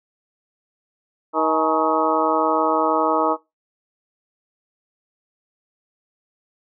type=harmonic tone with a mistuned harmonic; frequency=158.2 Hz; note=D#3; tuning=29 cents sharp; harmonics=2 / 3 / 4 / 5 / 6 / 7 / 8; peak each=-24 / -24 / -24 / -24 / -24 / -24 / -24 dBFS; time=1.33-3.37 s; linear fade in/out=50 ms; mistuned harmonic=5; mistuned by=+110 cents; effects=noise-tail reverb RT60 0.2 s tail -18 dB re dry